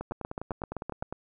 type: two click trains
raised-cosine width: 1 ms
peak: -21 / -19 dBFS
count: 12 / 8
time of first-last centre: 0.01-1.126 / 0.12-1.026 s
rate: 9.86 / 7.73 Hz
effects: none